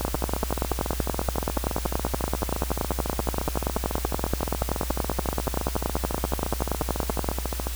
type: two click trains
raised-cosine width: 1 ms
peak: -13 / -9 dBFS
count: 109 / 77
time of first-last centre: 0.01-7.67 / 0.05-7.288 s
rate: 14.1 / 10.5 Hz
effects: added 60 Hz sine -29 dBFS peak until 7.75 s + white hiss -37 dBFS RMS until 7.75 s